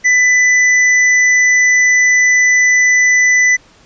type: tone with hard clipping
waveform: sine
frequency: 1994 Hz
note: B6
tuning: 16 cents sharp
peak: -9 dBFS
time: 0.04-3.57 s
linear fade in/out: 20 ms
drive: 13 dB
effects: pink hiss -46 dBFS RMS until 3.85 s + resampled to 16000 Hz